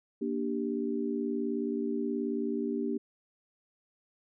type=chord; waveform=sine; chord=G minor; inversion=first; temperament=just; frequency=235.2 / 294 / 392 Hz; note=Bb3 / D4 / G4; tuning=+16 / +2 / 0 cents; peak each=-33 / -34 / -34 dBFS; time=0.21-2.98 s; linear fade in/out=10 ms; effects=none